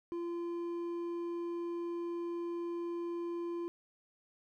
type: tone with hard clipping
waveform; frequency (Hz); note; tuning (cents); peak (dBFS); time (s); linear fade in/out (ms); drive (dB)
sine; 343; F4; -31; -37; 0.12-3.68; 0; 5
effects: none